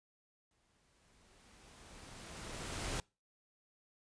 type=noise with exponential growth; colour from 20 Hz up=pink; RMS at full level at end=-38 dBFS; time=0.51-3 s; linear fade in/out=1 ms; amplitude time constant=540 ms; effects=noise-tail reverb RT60 0.3 s tail -26 dB re dry + resampled to 22050 Hz